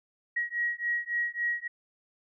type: beating tone pair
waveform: sine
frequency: 1900 / 1903.6 Hz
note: A#6 / A#6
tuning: +33 / +36 cents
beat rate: 3.6 Hz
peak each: -31 dBFS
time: 0.36-1.68 s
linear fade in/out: 10 ms
effects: none